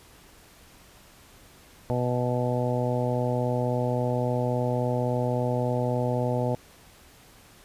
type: harmonic tone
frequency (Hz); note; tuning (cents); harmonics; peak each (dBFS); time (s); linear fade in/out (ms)
123.6; B2; +2; 1 / 2 / 3 / 4 / 5 / 6 / 7; -27 / -31 / -35 / -30 / -31 / -38 / -35; 1.9-6.55; 0
effects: pink hiss -53 dBFS RMS until 7.64 s + resampled to 32000 Hz